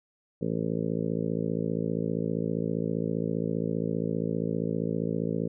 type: harmonic tone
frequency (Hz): 55.1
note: A1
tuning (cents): +3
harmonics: 2 / 3 / 4 / 5 / 6 / 7 / 8 / 9 / 10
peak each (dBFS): -39 / -31 / -33 / -35 / -42 / -37 / -35 / -37 / -44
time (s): 0.41-5.48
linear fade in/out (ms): 10
effects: none